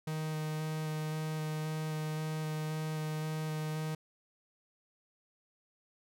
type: tone with vibrato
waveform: 45% pulse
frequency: 155.56 Hz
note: D#3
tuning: in tune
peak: -34 dBFS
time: 0.07-3.95 s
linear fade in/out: 5 ms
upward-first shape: square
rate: 1.9 Hz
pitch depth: 8 cents each way
effects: none